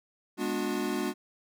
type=chord; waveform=square; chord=G# half-diminished seventh; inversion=none; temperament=equal with one note detuned; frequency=207.7 / 246.9 / 293.7 / 361.5 Hz; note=G#3 / B3 / D4 / F#4; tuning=0 / 0 / 0 / -40 cents; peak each=-36 / -36 / -35 / -34 dBFS; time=0.37-1.14 s; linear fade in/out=50 ms; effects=none